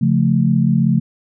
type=chord; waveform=sine; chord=Db augmented; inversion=none; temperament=equal; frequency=138.59 / 174.61 / 220 Hz; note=Db3 / F3 / A3; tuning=0 / 0 / 0 cents; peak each=-16 dBFS; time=0.01-1 s; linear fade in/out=10 ms; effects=none